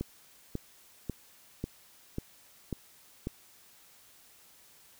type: click train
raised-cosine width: 3 ms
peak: -20 dBFS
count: 7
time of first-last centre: 0.01-3.271 s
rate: 1.84 Hz
effects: white hiss -59 dBFS RMS until 4.99 s